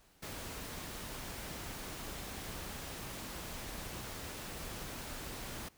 pink noise, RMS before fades -44 dBFS, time 0.22-5.69 s, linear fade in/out 10 ms, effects pink hiss -66 dBFS RMS until 5.77 s

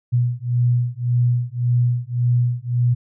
sine beating tone pair, 120.9 / 122.7 Hz, B2 / B2, -36 / -11 cents, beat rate 1.8 Hz, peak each -19 dBFS, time 0.12-2.95 s, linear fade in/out 20 ms, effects none

